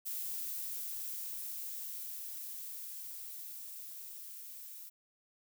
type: noise with level ramp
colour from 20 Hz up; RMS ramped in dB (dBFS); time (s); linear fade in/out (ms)
violet; -39 to -49; 0.05-4.9; 20
effects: none